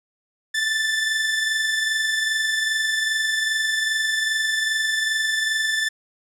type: tone pair together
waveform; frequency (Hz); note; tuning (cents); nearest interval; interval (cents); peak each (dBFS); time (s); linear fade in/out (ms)
sawtooth; 1760 / 1782.5; A6 / A6; 0 / +22; unison; 22; -17 / -26; 0.54-5.89; 10
effects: low-pass 9000 Hz 12 dB/octave